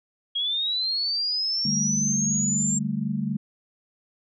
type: linear sweep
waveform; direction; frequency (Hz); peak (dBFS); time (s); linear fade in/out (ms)
sine; up; 3263 to 7459; -23; 0.35-2.79; 10
type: chord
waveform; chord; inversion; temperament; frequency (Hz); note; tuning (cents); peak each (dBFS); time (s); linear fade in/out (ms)
sine; D suspended fourth; none; equal; 146.83 / 196 / 220; D3 / G3 / A3; 0 / 0 / 0; -30 / -28 / -28; 1.65-3.37; 5
effects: none